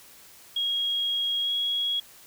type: tone with pitch glide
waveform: sine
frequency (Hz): 3286 to 3320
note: G#7 to G#7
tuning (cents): -19 to -1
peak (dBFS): -24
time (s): 0.56-2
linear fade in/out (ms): 5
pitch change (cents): +18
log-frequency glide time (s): 1.42-1.51
effects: white hiss -51 dBFS RMS until 2.26 s